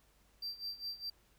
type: tone with tremolo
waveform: triangle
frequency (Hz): 4699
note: D8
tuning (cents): 0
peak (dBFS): -36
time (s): 0.42-1.1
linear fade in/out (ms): 5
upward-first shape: sine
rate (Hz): 4.9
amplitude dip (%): 85
effects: added 50 Hz sine -70 dBFS peak until 1.38 s + pink hiss -70 dBFS RMS until 1.38 s